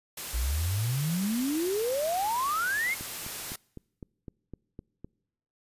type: noise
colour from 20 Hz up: white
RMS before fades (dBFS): -37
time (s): 0.17-3.56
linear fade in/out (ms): 5
type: exponential sweep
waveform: sine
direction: up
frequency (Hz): 55 to 2217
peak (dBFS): -26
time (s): 0.33-2.95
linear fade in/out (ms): 20
type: click train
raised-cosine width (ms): 3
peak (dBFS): -28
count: 9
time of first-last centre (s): 3.01-5.046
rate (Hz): 3.93
effects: noise-tail reverb RT60 0.9 s tail -26 dB re dry + resampled to 32000 Hz